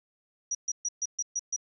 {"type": "tone bursts", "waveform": "sine", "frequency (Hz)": 5800, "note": "F#8", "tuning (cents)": -35, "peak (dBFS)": -27, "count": 7, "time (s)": [0.51, 1.563], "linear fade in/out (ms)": 5, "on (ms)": 39, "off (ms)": 130, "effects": []}